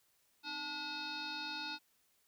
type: tone with frequency modulation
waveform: sine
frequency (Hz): 2580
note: E7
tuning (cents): -38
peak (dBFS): -39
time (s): 0.43-1.79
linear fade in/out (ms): 50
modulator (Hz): 568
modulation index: 3.7
effects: white hiss -74 dBFS RMS until 2.27 s